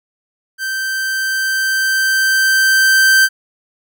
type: tone with level ramp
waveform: 45% pulse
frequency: 1558 Hz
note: G6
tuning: 11 cents flat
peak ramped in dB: -19 to -7 dBFS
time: 0.58-3.29 s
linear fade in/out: 50 ms
effects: none